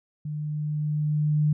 sine tone with level ramp, 150.6 Hz, D3, 44 cents sharp, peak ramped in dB -29 to -18 dBFS, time 0.25-1.53 s, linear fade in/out 5 ms, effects none

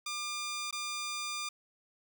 10% pulse tone with dropouts, 1200 Hz, D6, 37 cents sharp, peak -27 dBFS, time 0.06-1.49 s, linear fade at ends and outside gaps 5 ms, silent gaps 0.71-0.726 s, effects none

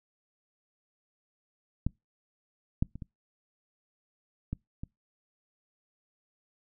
clicks, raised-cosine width 5 ms, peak -15 / -13 / -29 / -27 / -20 / -25 dBFS, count 6, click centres 1.866 / 2.825 / 2.956 / 3.022 / 4.53 / 4.835 s, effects noise-tail reverb RT60 0.2 s tail -26 dB re dry

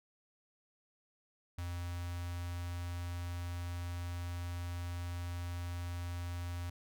square tone with notch filter, 87.31 Hz, F2, in tune, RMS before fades -40 dBFS, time 1.58-6.7 s, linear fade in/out 5 ms, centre 380 Hz, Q 0.73, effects none

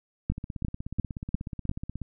two click trains, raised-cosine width 5 ms, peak -22 / -13 dBFS, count 29 / 5, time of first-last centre 0.32-2.017 / 0.3-1.694 s, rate 16.5 / 2.87 Hz, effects none

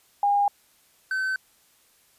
sine / triangle tone pair in turn, 811 / 1531 Hz, G#5 / G6, -41 / -41 cents, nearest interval major seventh, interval 1100 cents, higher second, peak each -18 / -22 dBFS, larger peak first, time 0.23-0.48 / 1.11-1.36 s, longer neither, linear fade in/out 2 ms, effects white hiss -61 dBFS RMS until 2.18 s + resampled to 32000 Hz

